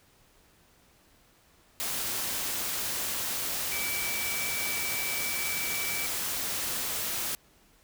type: tone in noise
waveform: sine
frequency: 2306 Hz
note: D7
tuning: 32 cents flat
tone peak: -34 dBFS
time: 3.72-6.06 s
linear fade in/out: 0 ms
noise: white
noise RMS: -32 dBFS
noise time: 1.8-7.35 s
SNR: -5 dB
effects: pink hiss -62 dBFS RMS until 7.83 s